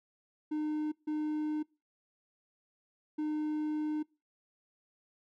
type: tone bursts at uneven times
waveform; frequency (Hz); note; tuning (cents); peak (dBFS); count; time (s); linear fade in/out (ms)
triangle; 304.7; D#4; -36; -29; 3; 0.51-0.92 / 1.07-1.63 / 3.18-4.03; 10
effects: noise-tail reverb RT60 0.3 s tail -25 dB re dry